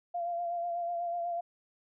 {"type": "tone with vibrato", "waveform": "sine", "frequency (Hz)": 691, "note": "F5", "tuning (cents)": -19, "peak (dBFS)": -31, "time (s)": [0.14, 1.41], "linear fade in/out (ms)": 10, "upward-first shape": "sine", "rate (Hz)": 8.1, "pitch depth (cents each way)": 29, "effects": []}